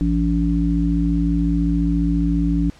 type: harmonic tone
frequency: 57.2 Hz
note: A#1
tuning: 32 cents flat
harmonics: 1 / 3 / 5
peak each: -20 / -20 / -20 dBFS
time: 0.01-2.7 s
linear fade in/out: 0 ms
effects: pink hiss -49 dBFS RMS until 2.79 s + low-pass 7000 Hz 12 dB/octave